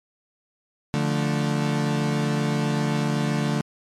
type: chord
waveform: 35% pulse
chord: D minor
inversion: none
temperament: equal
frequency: 146.83 / 174.61 / 220 Hz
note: D3 / F3 / A3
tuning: 0 / 0 / 0 cents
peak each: -22 / -28 / -24 dBFS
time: 0.94-3.61 s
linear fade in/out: 0 ms
effects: low-pass 8000 Hz 12 dB/octave + MP3 96 kbps